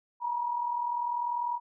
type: tone pair together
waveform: sine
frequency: 923 / 963.1 Hz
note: A#5 / B5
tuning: -17 / -44 cents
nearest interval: minor second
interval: 73 cents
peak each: -36 / -29 dBFS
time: 0.2-1.6 s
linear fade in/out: 50 ms
effects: none